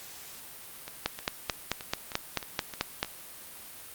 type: two click trains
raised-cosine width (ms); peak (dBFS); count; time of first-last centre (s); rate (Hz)
0.2; -9 / -21; 10 / 8; 1.06-3.029 / 0.88-3.047; 4.57 / 3.23
effects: white hiss -46 dBFS RMS until 3.94 s + Opus 48 kbps